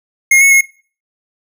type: tone with pitch steps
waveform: square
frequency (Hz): 2144 / 2200 / 2166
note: C7 / C#7 / C#7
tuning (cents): +42 / -14 / -41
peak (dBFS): -6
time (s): 0.31-0.61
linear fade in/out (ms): 5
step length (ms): 100
effects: noise-tail reverb RT60 0.4 s tail -20 dB re dry